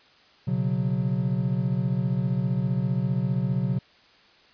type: chord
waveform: triangle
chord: B suspended second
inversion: none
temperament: equal with one note detuned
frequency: 123.47 / 138.59 / 183.19 Hz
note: B2 / C#3 / F#3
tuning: 0 / 0 / -17 cents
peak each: -25 dBFS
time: 0.47-3.79 s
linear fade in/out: 10 ms
effects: white hiss -56 dBFS RMS until 4.53 s + resampled to 11025 Hz